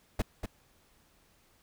brown noise with echo, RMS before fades -27 dBFS, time 0.19-0.22 s, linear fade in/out 5 ms, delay 240 ms, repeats 1, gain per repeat -7 dB, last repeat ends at 0.46 s, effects pink hiss -66 dBFS RMS until 1.62 s

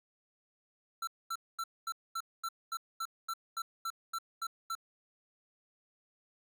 square tone bursts, 1344 Hz, E6, 33 cents sharp, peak -35 dBFS, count 14, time 1.02-4.752 s, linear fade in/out 5 ms, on 53 ms, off 230 ms, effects none

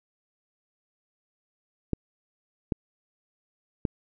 clicks, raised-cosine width 3 ms, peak -12 dBFS, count 3, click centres 1.933 / 2.722 / 3.852 s, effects none

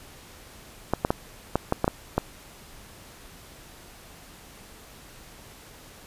clicks, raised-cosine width 1 ms, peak -7 dBFS, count 8, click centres 0.936 / 1.049 / 1.105 / 1.556 / 1.724 / 1.844 / 1.879 / 2.18 s, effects pink hiss -48 dBFS RMS until 6.06 s + resampled to 32000 Hz

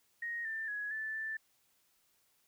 sine tone with pitch steps, 1871 / 1783 / 1676 / 1755 / 1765 Hz, A#6 / A6 / G#6 / A6 / A6, +6 / +22 / +15 / -5 / +5 cents, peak -36 dBFS, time 0.22-1.37 s, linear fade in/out 5 ms, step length 230 ms, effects white hiss -73 dBFS RMS until 2.47 s

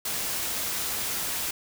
white noise, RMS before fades -30 dBFS, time 0.05-1.51 s, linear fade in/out 5 ms, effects none

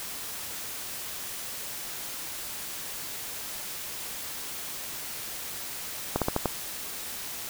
slowing click train, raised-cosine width 1 ms, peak -10 dBFS, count 5, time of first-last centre 6.16-6.457 s, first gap 57 ms, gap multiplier 1.18, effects white hiss -37 dBFS RMS until 7.49 s

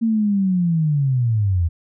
sine linear sweep, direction down, 230.4 to 80 Hz, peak -15 dBFS, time 0.01-1.69 s, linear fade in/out 20 ms, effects none

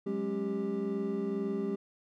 triangle tone cluster, 186.9 / 209 / 274.9 / 394 Hz, F#3 / G#3 / C#4 / G4, +18 / +11 / -14 / +9 cents, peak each -37 / -33 / -38 / -32 dBFS, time 0.06-1.76 s, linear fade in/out 10 ms, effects none

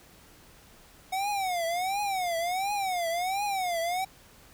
square tone with vibrato, 740 Hz, F#5, in tune, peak -28 dBFS, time 1.12-4.05 s, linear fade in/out 10 ms, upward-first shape triangle, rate 1.4 Hz, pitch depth 210 cents each way, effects pink hiss -55 dBFS RMS until 4.53 s

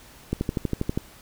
click train, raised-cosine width 3 ms, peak -11 dBFS, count 9, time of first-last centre 0.33-0.975 s, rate 12.4 Hz, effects pink hiss -49 dBFS RMS until 1.21 s

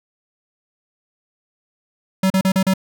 square tone bursts, 190 Hz, F#3, 46 cents sharp, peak -14 dBFS, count 5, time 2.23-2.738 s, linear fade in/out 5 ms, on 72 ms, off 37 ms, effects none

